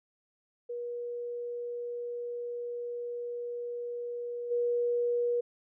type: tone with level steps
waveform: sine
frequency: 480.3 Hz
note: B4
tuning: 48 cents flat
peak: -34 / -26 dBFS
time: 0.69-5.41 s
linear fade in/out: 10 ms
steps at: 4.5 s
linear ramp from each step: 20 ms
effects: none